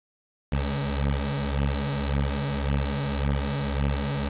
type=beating tone pair; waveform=20% pulse; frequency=69.3 / 71.1 Hz; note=C#2 / C#2; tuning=0 / +45 cents; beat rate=1.8 Hz; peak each=-22 dBFS; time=0.52-4.29 s; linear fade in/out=5 ms; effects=resampled to 8000 Hz + 7-bit